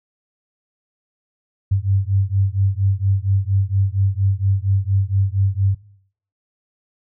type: beating tone pair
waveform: sine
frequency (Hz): 95.8 / 100.1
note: G2 / G2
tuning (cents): -39 / +37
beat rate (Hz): 4.3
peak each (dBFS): -18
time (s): 1.71-5.75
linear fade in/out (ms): 10
effects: noise-tail reverb RT60 0.6 s tail -20 dB re dry